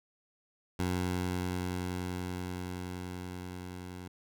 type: tone with level ramp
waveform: 15% pulse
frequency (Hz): 90.5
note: F#2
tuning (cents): -38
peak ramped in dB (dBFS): -23 to -36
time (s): 0.79-4.08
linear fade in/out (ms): 5
effects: none